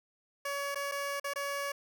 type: tone with dropouts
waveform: 15% pulse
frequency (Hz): 564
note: C#5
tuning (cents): +30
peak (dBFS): -27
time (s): 0.45-1.72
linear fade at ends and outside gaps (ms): 5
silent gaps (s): 0.747-0.756 / 0.915-0.919 / 1.199-1.242 / 1.336-1.358
effects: none